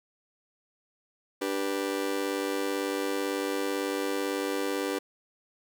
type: chord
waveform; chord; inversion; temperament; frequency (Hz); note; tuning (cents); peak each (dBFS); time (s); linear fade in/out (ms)
40% pulse; G major; second; just; 294 / 392 / 490; D4 / G4 / B4; +2 / 0 / -14; -32; 1.41-4.99; 10
effects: none